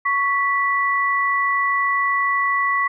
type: tone pair together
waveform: sine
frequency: 1114 / 1966.7 Hz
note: C#6 / B6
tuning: +8 / -8 cents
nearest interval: minor seventh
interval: 984 cents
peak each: -19 / -20 dBFS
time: 0.05-2.88 s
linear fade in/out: 10 ms
effects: none